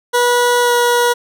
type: tone with pitch glide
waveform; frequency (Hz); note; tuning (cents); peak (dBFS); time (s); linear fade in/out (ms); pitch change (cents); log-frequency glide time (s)
20% pulse; 486.2 to 482; B4 to B4; -27 to -42; -6; 0.13-1.14; 20; -15; 0.61-0.73
effects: none